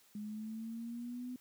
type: exponential sweep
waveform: sine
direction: up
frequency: 207.7 to 252.5 Hz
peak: -40 dBFS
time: 0.15-1.36 s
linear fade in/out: 2 ms
effects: white hiss -66 dBFS RMS until 1.4 s + high-pass 80 Hz 12 dB/octave